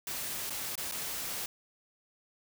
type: noise with dropouts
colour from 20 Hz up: white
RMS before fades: -37 dBFS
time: 0.07-1.46 s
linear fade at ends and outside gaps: 2 ms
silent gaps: 0.498-0.504 / 0.755-0.777 / 0.914-0.921 s
effects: none